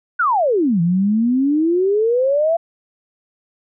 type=exponential two-way sweep; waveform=sine; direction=down then up; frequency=1526 to 164.81 to 684 Hz; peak=-13 dBFS; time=0.19-2.57 s; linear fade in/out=10 ms; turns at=0.81 s; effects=none